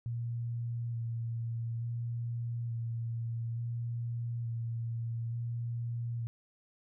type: tone with vibrato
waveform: sine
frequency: 116.8 Hz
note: A#2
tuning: 4 cents sharp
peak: -33 dBFS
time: 0.06-6.27 s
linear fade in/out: 0 ms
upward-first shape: square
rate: 0.57 Hz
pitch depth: 16 cents each way
effects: none